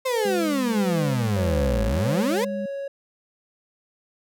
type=exponential two-way sweep; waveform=35% pulse; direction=down then up; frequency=533 to 52.6 to 533 Hz; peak=-20 dBFS; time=0.05-2.45 s; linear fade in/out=10 ms; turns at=1.85 s
type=tone with tremolo; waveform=sine; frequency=506 Hz; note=B4; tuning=42 cents sharp; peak=-25 dBFS; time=0.11-2.21 s; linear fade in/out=5 ms; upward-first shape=sine; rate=1.5 Hz; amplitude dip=90%
type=tone with pitch glide; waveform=sine; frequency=204.6 to 203.3 Hz; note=G#3 to G#3; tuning=-26 to -37 cents; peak=-28 dBFS; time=0.25-2.66 s; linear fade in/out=5 ms; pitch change=-11 cents; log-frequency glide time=1.49-2.07 s
type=tone; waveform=triangle; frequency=554.4 Hz; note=C#5; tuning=in tune; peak=-26 dBFS; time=1.36-2.88 s; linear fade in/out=5 ms
effects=none